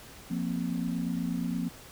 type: chord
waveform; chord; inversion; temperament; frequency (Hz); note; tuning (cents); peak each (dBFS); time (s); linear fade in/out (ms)
sine; F suspended fourth; none; equal; 174.61 / 233.1 / 261.6; F3 / Bb3 / C4; 0 / 0 / 0; -32 / -33 / -34; 0.3-1.69; 10
effects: pink hiss -49 dBFS RMS until 1.91 s